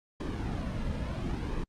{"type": "noise with flanger", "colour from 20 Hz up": "brown", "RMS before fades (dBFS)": -33, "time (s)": [0.2, 1.64], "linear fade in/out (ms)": 5, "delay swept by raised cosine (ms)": [1.4, 2.7], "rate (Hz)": 0.71, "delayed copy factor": -0.6, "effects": ["low-pass 6000 Hz 12 dB/octave", "Opus 48 kbps"]}